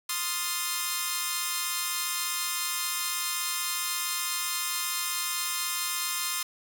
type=chord; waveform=5% pulse; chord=F dominant seventh; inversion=second; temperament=equal; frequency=1046.5 / 1244.5 / 1396.9 / 1760 Hz; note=C6 / Eb6 / F6 / A6; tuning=0 / 0 / 0 / 0 cents; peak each=-20 / -21 / -25 / -26 dBFS; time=0.09-6.43 s; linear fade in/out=5 ms; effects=none